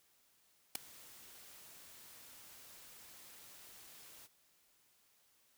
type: noise with ADSR envelope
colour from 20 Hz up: white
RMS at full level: -33 dBFS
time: 0.75-4.28 s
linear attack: 4 ms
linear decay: 6 ms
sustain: -24 dB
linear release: 29 ms
effects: white hiss -72 dBFS RMS until 5.57 s